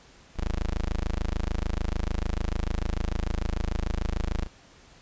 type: tone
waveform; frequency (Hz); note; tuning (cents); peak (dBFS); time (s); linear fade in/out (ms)
20% pulse; 26.75; A0; -48; -21; 0.35-4.48; 50
effects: pink hiss -54 dBFS RMS until 5.01 s + resampled to 16000 Hz